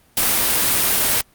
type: noise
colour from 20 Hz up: white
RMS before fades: -17 dBFS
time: 0.17-1.21 s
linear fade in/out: 2 ms
effects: pink hiss -55 dBFS RMS until 1.34 s + Opus 32 kbps